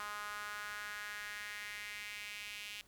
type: tone with high-pass filter sweep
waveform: sawtooth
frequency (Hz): 207.7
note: G#3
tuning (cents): 0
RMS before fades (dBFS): -45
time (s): 0-2.81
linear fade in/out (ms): 0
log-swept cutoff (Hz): 1200 to 2700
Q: 3.2
effects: pink hiss -66 dBFS RMS until 2.87 s